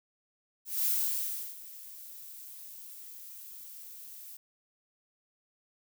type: noise with ADSR envelope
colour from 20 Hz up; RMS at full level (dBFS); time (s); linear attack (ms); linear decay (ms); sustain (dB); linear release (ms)
violet; -28; 0.65-4.37; 200; 700; -19; 5
effects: none